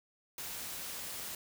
white noise, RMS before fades -42 dBFS, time 0.38-1.35 s, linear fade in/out 2 ms, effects none

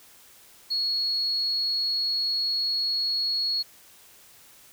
triangle tone, 4335 Hz, C#8, 39 cents flat, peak -20 dBFS, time 0.7-3.63 s, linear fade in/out 20 ms, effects tanh soft clip ceiling -22 dBFS + white hiss -53 dBFS RMS until 4.72 s

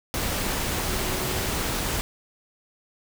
sine tone in noise, 370 Hz, F#4, in tune, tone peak -37 dBFS, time 0.88-1.46 s, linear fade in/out 0 ms, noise pink, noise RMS -27 dBFS, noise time 0.14-2.01 s, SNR -13 dB, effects none

